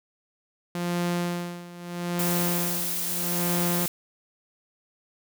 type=tone with tremolo; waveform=sawtooth; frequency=174.61 Hz; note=F3; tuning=in tune; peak=-20 dBFS; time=0.75-3.86 s; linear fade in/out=2 ms; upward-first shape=sine; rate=0.78 Hz; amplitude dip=85%
type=noise; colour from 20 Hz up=blue; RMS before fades=-29 dBFS; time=2.19-3.88 s; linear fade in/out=2 ms
effects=none